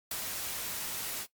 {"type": "noise with ADSR envelope", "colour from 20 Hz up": "white", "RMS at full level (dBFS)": -34, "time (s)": [0.11, 1.27], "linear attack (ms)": 4, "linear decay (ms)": 37, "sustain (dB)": -3, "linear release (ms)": 60, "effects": ["noise-tail reverb RT60 0.1 s tail -17 dB re dry", "Opus 48 kbps"]}